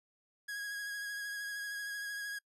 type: tone with vibrato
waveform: 45% pulse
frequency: 1652 Hz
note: G#6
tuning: 10 cents flat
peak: -38 dBFS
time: 0.48-2.39 s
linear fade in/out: 10 ms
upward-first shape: sine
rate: 13 Hz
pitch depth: 21 cents each way
effects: noise-tail reverb RT60 0.1 s tail -24 dB re dry + resampled to 32000 Hz